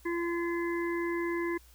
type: harmonic tone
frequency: 342 Hz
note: F4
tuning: 36 cents flat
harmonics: 1 / 3 / 5 / 6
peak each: -30 / -39 / -41 / -40 dBFS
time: 0.05-1.58 s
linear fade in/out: 10 ms
effects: added 60 Hz sine -56 dBFS peak until 1.74 s + white hiss -61 dBFS RMS until 1.74 s